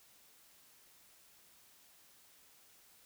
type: silence
effects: white hiss -64 dBFS RMS until 3.05 s